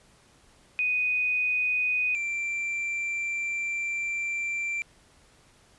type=tone pair in turn; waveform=sine / triangle; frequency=2489 / 2354 Hz; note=D#7 / D7; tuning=0 / +3 cents; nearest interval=minor second; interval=97 cents; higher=first; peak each=-23 / -26 dBFS; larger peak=first; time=0.79-2.15 / 2.15-4.82 s; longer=second; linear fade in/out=0 ms; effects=pink hiss -59 dBFS RMS until 5.78 s + resampled to 24000 Hz